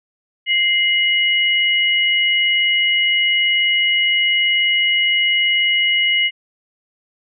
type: tone pair together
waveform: sine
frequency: 2093 / 2914 Hz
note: C7 / F#7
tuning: 0 / -27 cents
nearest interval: tritone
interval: 573 cents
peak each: -16 dBFS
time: 0.46-6.31 s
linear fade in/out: 50 ms
effects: none